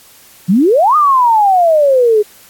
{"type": "exponential two-way sweep", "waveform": "sine", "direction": "up then down", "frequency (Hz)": [167, 1244.5, 409], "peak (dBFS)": -6, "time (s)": [0.48, 2.23], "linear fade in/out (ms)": 20, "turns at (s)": 0.96, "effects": ["white hiss -42 dBFS RMS until 2.49 s", "AAC 64 kbps"]}